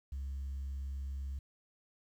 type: tone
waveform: sine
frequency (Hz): 68.1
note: C#2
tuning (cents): -30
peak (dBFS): -35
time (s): 0.12-1.39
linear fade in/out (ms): 5
effects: tanh soft clip ceiling -35 dBFS + 11-bit